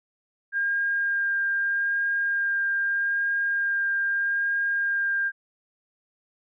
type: tone with vibrato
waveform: sine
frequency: 1608 Hz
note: G6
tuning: 44 cents sharp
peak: -22 dBFS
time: 0.52-5.32 s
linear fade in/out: 50 ms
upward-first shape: sine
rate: 0.8 Hz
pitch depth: 9 cents each way
effects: none